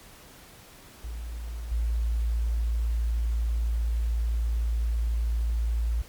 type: tone with level steps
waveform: sine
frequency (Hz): 56.9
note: A#1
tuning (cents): -41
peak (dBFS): -32 / -23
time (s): 1.04-6.02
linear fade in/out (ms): 5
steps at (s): 1.71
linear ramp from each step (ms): 10
effects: pink hiss -50 dBFS RMS until 6.08 s + MP3 96 kbps